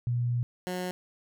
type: tone pair in turn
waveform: sine / 15% pulse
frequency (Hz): 120.9 / 181.55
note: B2 / F#3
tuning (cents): -36 / -33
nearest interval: perfect fifth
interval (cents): 703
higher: second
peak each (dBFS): -25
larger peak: neither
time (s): 0.07-0.43 / 0.67-0.91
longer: first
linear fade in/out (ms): 0
effects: none